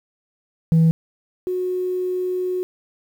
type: tone pair in turn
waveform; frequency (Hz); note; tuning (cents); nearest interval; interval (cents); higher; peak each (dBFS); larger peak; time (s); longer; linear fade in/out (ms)
sine; 162.9 / 365.7; E3 / F#4; -20 / -20; octave + major second; 1400; second; -9 / -20; first; 0.72-0.91 / 1.47-2.63; second; 0
effects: tanh soft clip ceiling -10 dBFS + 8-bit